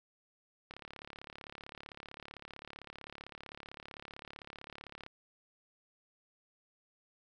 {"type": "click train", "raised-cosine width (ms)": 0.3, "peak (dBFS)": -30, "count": 156, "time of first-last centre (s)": [0.71, 5.064], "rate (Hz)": 35.6, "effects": []}